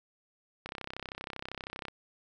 click train, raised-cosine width 0.3 ms, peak -22 dBFS, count 41, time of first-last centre 0.66-1.883 s, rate 32.7 Hz, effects none

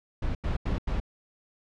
brown noise bursts, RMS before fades -28 dBFS, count 4, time 0.22-1.001 s, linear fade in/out 5 ms, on 130 ms, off 87 ms, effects low-pass 4000 Hz 12 dB/octave

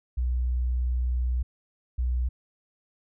sine tone pair in turn, 61.74 / 61.74 Hz, B1 / B1, 0 / 0 cents, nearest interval unison, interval 0 cents, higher neither, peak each -23 dBFS, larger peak neither, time 0.17-1.43 / 1.98-2.29 s, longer first, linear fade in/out 10 ms, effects none

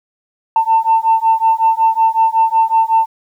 sine beating tone pair, 894 / 899.4 Hz, A5 / A5, +27 / +38 cents, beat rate 5.4 Hz, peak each -12 dBFS, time 0.56-3.06 s, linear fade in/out 2 ms, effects tanh soft clip ceiling -3 dBFS + 8-bit

